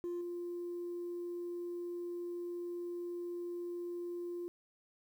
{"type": "tone with level steps", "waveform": "sine", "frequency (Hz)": 349.2, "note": "F4", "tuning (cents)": 0, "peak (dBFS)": [-34, -37], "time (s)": [0.04, 4.48], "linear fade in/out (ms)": 0, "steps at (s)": 0.21, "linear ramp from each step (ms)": 2, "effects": ["tanh soft clip ceiling -35 dBFS", "11-bit"]}